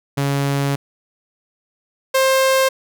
sawtooth tone pair in turn, 140 / 529.5 Hz, C#3 / C5, +18 / +21 cents, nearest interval octave + major seventh, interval 2303 cents, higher second, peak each -13 / -9 dBFS, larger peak second, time 0.17-0.76 / 2.14-2.69 s, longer first, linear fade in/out 10 ms, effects none

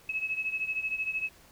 sine beating tone pair, 2575 / 2588 Hz, E7 / E7, -41 / -32 cents, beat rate 13 Hz, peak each -31 / -35 dBFS, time 0.09-1.29 s, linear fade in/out 5 ms, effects pink hiss -57 dBFS RMS until 1.51 s

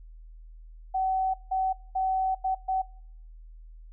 sine tone bursts at uneven times, 758 Hz, F#5, 42 cents sharp, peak -24 dBFS, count 5, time 0.94-1.34 / 1.51-1.73 / 1.95-2.35 / 2.44-2.55 / 2.68-2.82 s, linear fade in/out 10 ms, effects noise-tail reverb RT60 0.6 s tail -22 dB re dry + added 40 Hz sine -44 dBFS peak until 3.92 s

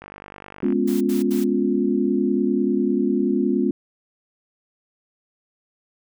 click train, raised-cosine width 0.5 ms, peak -23 dBFS, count 36, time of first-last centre 0.02-0.724 s, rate 49.7 Hz
sine chord, C# dominant seventh, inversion second, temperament equal with one note detuned, 207.7 / 246.9 / 277.2 / 353.7 Hz, G#3 / B3 / C#4 / E#4, 0 / 0 / 0 / +22 cents, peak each -23 dBFS, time 0.63-3.71 s, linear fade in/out 2 ms
white noise bursts, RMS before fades -37 dBFS, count 3, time 0.87-1.444 s, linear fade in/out 10 ms, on 140 ms, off 77 ms
effects none

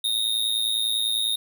square tone with amplitude modulation, 3714 Hz, A#7, 7 cents flat, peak -19 dBFS, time 0.04-1.36 s, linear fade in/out 5 ms, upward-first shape sine, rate 110 Hz, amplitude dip 80%, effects none

